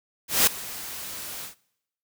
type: noise with ADSR envelope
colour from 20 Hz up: white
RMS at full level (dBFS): -17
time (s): 0.28-1.55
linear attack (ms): 190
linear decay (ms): 6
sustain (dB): -19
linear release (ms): 120
effects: noise-tail reverb RT60 0.8 s tail -23 dB re dry